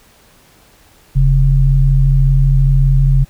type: tone pair together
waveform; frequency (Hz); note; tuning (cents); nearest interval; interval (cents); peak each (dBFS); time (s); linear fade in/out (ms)
sine; 40.98 / 135.8; E1 / C#3; -9 / -35; octave + major sixth; 2074; -10; 1.15-3.25; 20
effects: pink hiss -48 dBFS RMS until 3.29 s